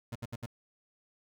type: tone bursts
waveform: 30% pulse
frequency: 116.54 Hz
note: A#2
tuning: in tune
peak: -34 dBFS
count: 4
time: 0.12-0.461 s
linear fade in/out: 5 ms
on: 35 ms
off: 67 ms
effects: none